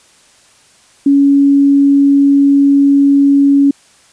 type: tone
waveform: sine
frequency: 280 Hz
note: C#4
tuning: 18 cents sharp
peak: -5 dBFS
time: 1.06-3.71 s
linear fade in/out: 5 ms
effects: white hiss -47 dBFS RMS until 4.12 s + resampled to 22050 Hz